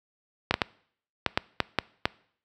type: clicks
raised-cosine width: 0.3 ms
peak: -5 dBFS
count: 8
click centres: 0.51 / 0.541 / 0.618 / 1.263 / 1.375 / 1.603 / 1.787 / 2.055 s
effects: noise-tail reverb RT60 0.6 s tail -23 dB re dry + high-pass 60 Hz 12 dB/octave